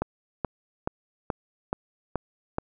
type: click train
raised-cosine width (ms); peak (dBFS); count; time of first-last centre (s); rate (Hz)
1; -12; 7; 0.02-2.584; 2.34
effects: none